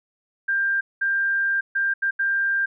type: tone bursts at uneven times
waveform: sine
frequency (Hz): 1590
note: G6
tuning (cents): +24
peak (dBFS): -19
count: 5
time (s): 0.48-0.81 / 1.01-1.61 / 1.75-1.94 / 2.02-2.11 / 2.19-2.66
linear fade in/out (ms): 10
effects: none